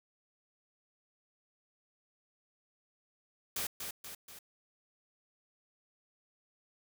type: noise with echo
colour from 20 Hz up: white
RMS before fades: -36 dBFS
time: 3.56-3.67 s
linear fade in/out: 5 ms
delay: 240 ms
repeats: 3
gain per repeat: -5 dB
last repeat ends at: 4.39 s
effects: none